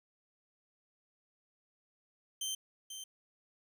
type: tone with echo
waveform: 20% pulse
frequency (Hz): 3119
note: G7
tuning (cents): -9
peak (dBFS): -30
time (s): 2.41-2.55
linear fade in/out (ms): 5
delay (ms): 490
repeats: 1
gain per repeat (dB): -8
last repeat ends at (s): 3.04
effects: 11-bit